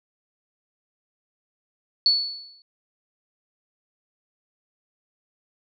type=tone with exponential decay; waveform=sine; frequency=4432 Hz; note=C#8; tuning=1 cent flat; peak=-13 dBFS; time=2.06-2.62 s; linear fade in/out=1 ms; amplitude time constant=120 ms; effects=none